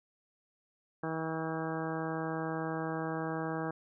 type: harmonic tone with a mistuned harmonic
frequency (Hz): 160.7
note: E3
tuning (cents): -44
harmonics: 1 / 2 / 3 / 4 / 5 / 6 / 7 / 8 / 9 / 10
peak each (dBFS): -39 / -38 / -40 / -43 / -42 / -47 / -45 / -47 / -51 / -45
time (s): 1.03-3.71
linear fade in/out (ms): 5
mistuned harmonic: 8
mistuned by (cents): +19
effects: none